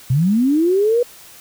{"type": "linear sweep", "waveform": "sine", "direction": "up", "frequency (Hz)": [119, 493.9], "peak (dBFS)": -12, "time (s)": [0.1, 1.03], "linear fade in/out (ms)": 5, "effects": ["white hiss -42 dBFS RMS until 1.4 s"]}